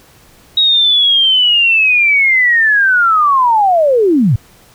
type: linear sweep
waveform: sine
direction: down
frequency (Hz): 3813 to 95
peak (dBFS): -7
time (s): 0.57-4.36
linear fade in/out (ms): 5
effects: pink hiss -45 dBFS RMS until 4.74 s